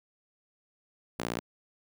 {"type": "tone with high-pass filter", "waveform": "sawtooth", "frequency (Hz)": 58.1, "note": "A#1", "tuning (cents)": -5, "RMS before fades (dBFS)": -35, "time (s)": [1.19, 1.4], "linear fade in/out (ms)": 5, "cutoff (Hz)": 220, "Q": 0.7, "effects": []}